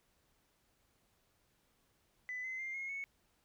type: tone with pitch steps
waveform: sine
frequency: 2000 / 2050 / 2102 / 2155 / 2209 Hz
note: B6 / C7 / C7 / C#7 / C#7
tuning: +21 / -36 / +7 / -49 / -7 cents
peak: -38 dBFS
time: 2.29-3.04 s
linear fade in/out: 0 ms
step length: 150 ms
effects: tanh soft clip ceiling -35 dBFS + pink hiss -75 dBFS RMS until 3.44 s